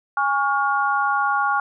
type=tone cluster; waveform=sine; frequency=823 / 1116 / 1416 Hz; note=G#5 / C#6 / F6; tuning=-16 / +11 / +23 cents; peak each=-22 dBFS; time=0.17-1.6 s; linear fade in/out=2 ms; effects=none